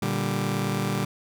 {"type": "chord", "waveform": "sawtooth", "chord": "G minor", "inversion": "first", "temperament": "just", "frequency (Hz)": [117.6, 147, 196], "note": ["Bb2", "D3", "G3"], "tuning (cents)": [16, 2, 0], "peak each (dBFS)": [-26, -25, -24], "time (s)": [0.02, 1.05], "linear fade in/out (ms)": 5, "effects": []}